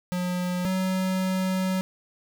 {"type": "tone pair in turn", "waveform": "square", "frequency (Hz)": [179.7, 187.27], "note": ["F3", "F#3"], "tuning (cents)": [50, 21], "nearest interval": "minor second", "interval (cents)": 71, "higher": "second", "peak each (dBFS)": [-26, -24], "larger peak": "second", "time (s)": [[0.12, 0.65], [0.65, 1.81]], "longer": "second", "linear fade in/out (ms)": 0, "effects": []}